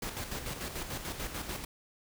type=noise with tremolo; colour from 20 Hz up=pink; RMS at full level=-37 dBFS; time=0.02-1.65 s; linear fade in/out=5 ms; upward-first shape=square; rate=6.8 Hz; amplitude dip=50%; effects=none